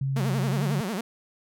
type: tone with pitch glide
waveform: sine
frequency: 135.7 to 144.6 Hz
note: C#3 to D3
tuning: -36 to -27 cents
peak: -24 dBFS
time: 0.01-0.81 s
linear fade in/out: 5 ms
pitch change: +109 cents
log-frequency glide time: 0.5-0.62 s
type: tone with vibrato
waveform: sawtooth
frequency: 204.7 Hz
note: G#3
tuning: 25 cents flat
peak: -24 dBFS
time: 0.16-1.01 s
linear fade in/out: 5 ms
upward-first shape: sine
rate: 11 Hz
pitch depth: 230 cents each way
effects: none